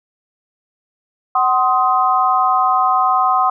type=chord; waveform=sine; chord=C diminished; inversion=second; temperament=just; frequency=753.5 / 1046.5 / 1255.8 Hz; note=Gb5 / C6 / Eb6; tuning=+31 / 0 / +16 cents; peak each=-16 dBFS; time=1.35-3.5 s; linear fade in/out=5 ms; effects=none